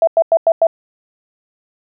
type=tone bursts; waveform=sine; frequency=659.3 Hz; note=E5; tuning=in tune; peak=-7 dBFS; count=5; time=0.02-0.669 s; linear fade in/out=2 ms; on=53 ms; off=96 ms; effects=none